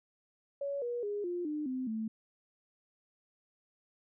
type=tone with pitch steps; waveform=sine; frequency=562 / 480.8 / 411.4 / 352 / 301.2 / 257.7 / 220.5 Hz; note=C#5 / B4 / G#4 / F4 / D4 / C4 / A3; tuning=+24 / -46 / -16 / +14 / +44 / -26 / +4 cents; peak=-33 dBFS; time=0.61-2.08 s; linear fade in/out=5 ms; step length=210 ms; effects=none